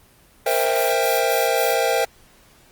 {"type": "chord", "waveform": "square", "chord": "C dominant seventh", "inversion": "third", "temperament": "equal with one note detuned", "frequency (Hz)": [466.2, 523.3, 659.3, 796.3], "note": ["Bb4", "C5", "E5", "G5"], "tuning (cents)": [0, 0, 0, 27], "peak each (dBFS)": -24, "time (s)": [0.46, 2.05], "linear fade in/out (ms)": 5}
{"type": "noise bursts", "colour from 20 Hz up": "violet", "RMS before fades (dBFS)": -28, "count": 5, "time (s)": [0.46, 1.764], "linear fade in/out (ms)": 50, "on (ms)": 220, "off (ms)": 51}
{"effects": ["pink hiss -53 dBFS RMS until 2.71 s", "Opus 24 kbps"]}